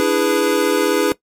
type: chord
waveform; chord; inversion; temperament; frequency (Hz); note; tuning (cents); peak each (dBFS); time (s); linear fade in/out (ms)
square; E dominant seventh; third; equal with one note detuned; 293.7 / 329.6 / 412.4 / 493.9; D4 / E4 / G#4 / B4; 0 / 0 / -12 / 0; -21 / -21 / -19 / -20; 0-1.12; 0
effects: noise-tail reverb RT60 0.1 s tail -18 dB re dry + MP3 64 kbps